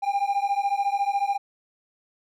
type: beating tone pair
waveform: triangle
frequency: 794 / 808 Hz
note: G5 / G#5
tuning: +22 / -48 cents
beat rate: 14 Hz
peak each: -23 dBFS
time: 0.02-1.38 s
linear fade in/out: 20 ms
effects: none